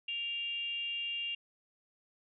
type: tone with frequency modulation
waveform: sine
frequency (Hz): 2794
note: F7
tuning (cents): 0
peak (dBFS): -34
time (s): 0.08-1.35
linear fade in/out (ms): 5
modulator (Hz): 468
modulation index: 0.39
effects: none